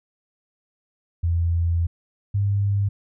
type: tone pair in turn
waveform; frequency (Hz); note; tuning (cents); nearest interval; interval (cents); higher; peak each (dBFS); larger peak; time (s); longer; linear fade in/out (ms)
sine; 84.7 / 100.52; E2 / G2; +48 / +44; minor third; 296; second; -18; neither; 1.23-1.87 / 2.34-2.89; first; 10
effects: none